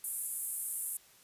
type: band-pass noise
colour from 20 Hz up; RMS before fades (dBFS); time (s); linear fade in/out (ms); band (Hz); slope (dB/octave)
pink; -38; 0.04-0.97; 2; 8800 to 13000; 48
effects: white hiss -61 dBFS RMS until 1.23 s + resampled to 32000 Hz